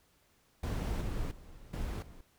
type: noise with level steps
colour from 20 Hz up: brown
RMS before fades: -33 / -36 / -52 / -36 / -51 dBFS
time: 0.63-2.21 s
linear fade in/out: 5 ms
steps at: 1.01 / 1.31 / 1.73 / 2.02 s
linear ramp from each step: 5 ms
effects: pink hiss -69 dBFS RMS until 2.38 s